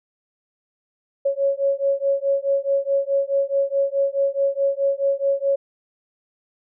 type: beating tone pair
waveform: sine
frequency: 551 / 555.7 Hz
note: C#5 / C#5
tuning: -11 / +4 cents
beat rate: 4.7 Hz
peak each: -21 dBFS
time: 1.25-5.56 s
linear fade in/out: 10 ms
effects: none